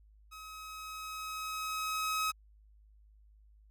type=tone with level ramp; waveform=sawtooth; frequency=1274 Hz; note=D#6; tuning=41 cents sharp; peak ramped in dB=-43 to -26 dBFS; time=0.31-2.32 s; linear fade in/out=20 ms; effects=added 52 Hz sine -58 dBFS peak until 3.7 s + AAC 64 kbps